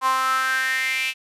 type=tone with high-pass filter sweep; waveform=sawtooth; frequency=261.6 Hz; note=C4; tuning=in tune; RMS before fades=-22 dBFS; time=0.01-1.14 s; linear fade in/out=50 ms; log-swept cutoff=1000 to 2600 Hz; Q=7; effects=resampled to 32000 Hz